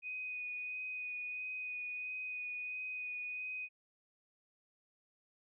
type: tone with vibrato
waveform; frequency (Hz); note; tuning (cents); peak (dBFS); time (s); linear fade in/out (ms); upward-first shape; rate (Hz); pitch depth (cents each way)
sine; 2489; D#7; 0; -39; 0.02-3.69; 50; sine; 1.5; 14
effects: none